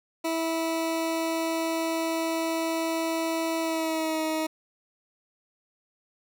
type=tone with pitch glide; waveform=20% pulse; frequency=326.8 to 315.7 Hz; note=E4 to D#4; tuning=-15 to +25 cents; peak=-21 dBFS; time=0.24-4.47 s; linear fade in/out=10 ms; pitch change=-60 cents; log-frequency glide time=3.6-4.22 s; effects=none